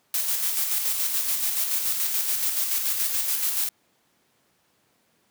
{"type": "noise with tremolo", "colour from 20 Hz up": "blue", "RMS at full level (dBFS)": -24, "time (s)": [0.14, 3.69], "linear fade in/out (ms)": 2, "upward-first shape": "square", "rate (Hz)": 7, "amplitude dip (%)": 35, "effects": ["pink hiss -66 dBFS RMS until 5.3 s", "high-pass 150 Hz 12 dB/octave"]}